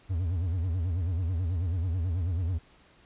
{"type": "tone with vibrato", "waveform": "triangle", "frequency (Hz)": 87.31, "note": "F2", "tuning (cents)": 0, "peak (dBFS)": -24, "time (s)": [0.09, 2.59], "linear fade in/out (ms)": 20, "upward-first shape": "sine", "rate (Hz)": 9.2, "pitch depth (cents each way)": 160, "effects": ["pink hiss -59 dBFS RMS until 3.05 s", "resampled to 8000 Hz"]}